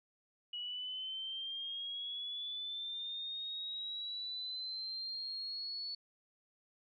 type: linear sweep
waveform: sine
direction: up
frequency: 2914 to 4435 Hz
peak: -39 dBFS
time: 0.53-5.95 s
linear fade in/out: 5 ms
effects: none